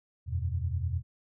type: chord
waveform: sine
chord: E suspended second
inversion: none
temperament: equal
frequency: 82.41 / 92.5 / 123.47 Hz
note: E2 / F#2 / B2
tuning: 0 / 0 / 0 cents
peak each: -31 / -33 / -35 dBFS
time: 0.26-1.03 s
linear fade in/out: 50 ms
effects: none